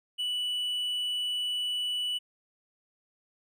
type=tone; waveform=triangle; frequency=2960 Hz; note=F#7; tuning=in tune; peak=-27 dBFS; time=0.18-2.19 s; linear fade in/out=20 ms; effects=none